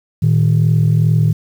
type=tone pair together; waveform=sine; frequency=113.1 / 155.56 Hz; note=A2 / D#3; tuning=+48 / 0 cents; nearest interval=tritone; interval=552 cents; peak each=-11 dBFS; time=0.22-1.33 s; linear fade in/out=10 ms; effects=tanh soft clip ceiling -5 dBFS + 7-bit